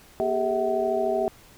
sine tone cluster, 236.9 / 392.6 / 426 / 649 / 752 Hz, A#3 / G4 / G#4 / E5 / F#5, +28 / +3 / +44 / -27 / +28 cents, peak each -34 / -26 / -33 / -25 / -30 dBFS, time 0.2-1.28 s, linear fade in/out 0 ms, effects pink hiss -52 dBFS RMS until 1.57 s

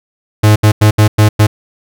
45% pulse tone bursts at uneven times, 106.1 Hz, G#2, 38 cents sharp, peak -4 dBFS, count 6, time 0.43-0.56 / 0.63-0.72 / 0.81-0.91 / 0.98-1.08 / 1.18-1.29 / 1.39-1.47 s, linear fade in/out 10 ms, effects none

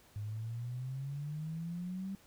sine exponential sweep, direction up, 102.7 to 196.9 Hz, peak -37 dBFS, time 0.16-2.15 s, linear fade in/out 0 ms, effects pink hiss -63 dBFS RMS until 2.26 s

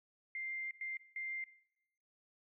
sine tone bursts at uneven times, 2098 Hz, C7, 4 cents sharp, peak -39 dBFS, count 3, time 0.35-0.71 / 0.81-0.97 / 1.16-1.44 s, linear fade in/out 2 ms, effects noise-tail reverb RT60 0.8 s tail -18 dB re dry

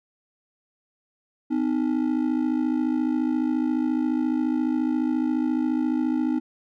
triangle ring-modulated tone, 281.5 Hz, C#4, 27 cents sharp, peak -16 dBFS, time 1.5-6.4 s, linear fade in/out 20 ms, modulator 27.2 Hz, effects none

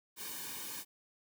white noise with comb filter, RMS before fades -43 dBFS, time 0.16-0.85 s, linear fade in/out 50 ms, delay 1.5 ms, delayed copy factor -0.9, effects none

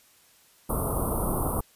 pink band-stop noise, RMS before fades -27 dBFS, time 0.69-1.61 s, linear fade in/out 10 ms, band 1300 to 9100 Hz, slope 96 dB/octave, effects white hiss -59 dBFS RMS until 1.75 s + resampled to 32000 Hz

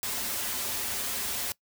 white noise with comb filter, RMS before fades -32 dBFS, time 0.03-1.52 s, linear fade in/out 0 ms, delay 6.3 ms, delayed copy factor -0.8, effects noise-tail reverb RT60 0.1 s tail -22 dB re dry

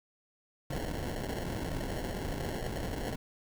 pink noise with sample-and-hold, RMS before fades -36 dBFS, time 0.7-3.16 s, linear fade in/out 5 ms, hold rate 1225 Hz, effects none

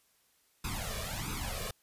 pink noise with flanger, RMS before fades -37 dBFS, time 0.64-1.71 s, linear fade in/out 5 ms, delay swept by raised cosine 0.8 to 1.75 ms, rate 1.5 Hz, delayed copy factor +0.95, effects white hiss -70 dBFS RMS until 1.82 s + resampled to 32000 Hz

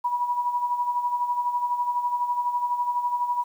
sine tone with tremolo, 972 Hz, B5, 28 cents flat, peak -20 dBFS, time 0.04-3.44 s, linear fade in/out 10 ms, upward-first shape sine, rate 12 Hz, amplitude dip 60%, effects 9-bit

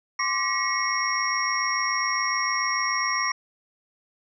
sine tone cluster, 1049 / 1156 / 1916 / 2191 / 5590 Hz, C6 / D6 / A#6 / C#7 / F8, +4 / -28 / +47 / -21 / +1 cents, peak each -29 dBFS, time 0.19-3.32 s, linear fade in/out 5 ms, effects none

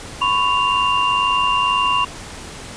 sine tone cluster, 1001 / 1103 / 2790 Hz, B5 / C#6 / F7, +23 / -9 / -2 cents, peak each -19 dBFS, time 0.21-2.05 s, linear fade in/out 10 ms, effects pink hiss -34 dBFS RMS until 2.76 s + resampled to 22050 Hz

